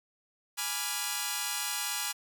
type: chord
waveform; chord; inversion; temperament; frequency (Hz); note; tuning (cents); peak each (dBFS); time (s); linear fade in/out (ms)
5% pulse; G# diminished seventh; none; equal; 830.6 / 987.8 / 1174.7 / 1396.9; G#5 / B5 / D6 / F6; 0 / 0 / 0 / 0; -24 / -25 / -27 / -25; 0.57-2.13; 20
effects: none